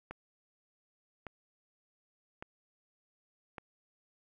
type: click train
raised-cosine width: 0.5 ms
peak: -27 dBFS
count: 4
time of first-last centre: 0.11-3.582 s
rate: 0.864 Hz
effects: 11-bit